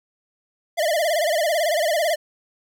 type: tone with vibrato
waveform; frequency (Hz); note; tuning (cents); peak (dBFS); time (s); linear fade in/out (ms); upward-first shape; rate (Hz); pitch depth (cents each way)
square; 640; D#5; +49; -19; 0.77-2.16; 20; sine; 18; 140
effects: none